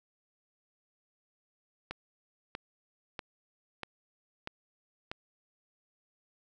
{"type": "click train", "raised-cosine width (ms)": 0.3, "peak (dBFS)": -21, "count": 6, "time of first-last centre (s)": [1.91, 5.115], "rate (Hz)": 1.56, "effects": []}